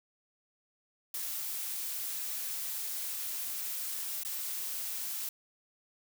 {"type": "noise with dropouts", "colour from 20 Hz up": "blue", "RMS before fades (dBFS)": -37, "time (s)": [1.14, 5.29], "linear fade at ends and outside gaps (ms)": 2, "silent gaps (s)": [4.234, 4.249], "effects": []}